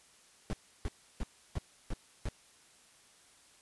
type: noise bursts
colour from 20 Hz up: brown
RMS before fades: -34 dBFS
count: 6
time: 0.5-2.286 s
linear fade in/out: 0 ms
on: 31 ms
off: 320 ms
effects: white hiss -62 dBFS RMS until 3.61 s + resampled to 24000 Hz